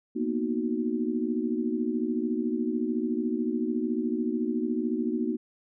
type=chord; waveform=sine; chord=B major seventh; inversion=third; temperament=equal; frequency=233.1 / 246.9 / 311.1 / 370 Hz; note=A#3 / B3 / D#4 / F#4; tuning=0 / 0 / 0 / 0 cents; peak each=-30 / -31 / -31 / -33 dBFS; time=0.15-5.37 s; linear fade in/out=20 ms; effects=none